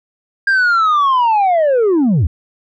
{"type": "linear sweep", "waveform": "sine", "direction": "down", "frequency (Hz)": [1614, 64.7], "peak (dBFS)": -7, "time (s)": [0.47, 2.27], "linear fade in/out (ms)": 5, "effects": ["tanh soft clip ceiling -9 dBFS"]}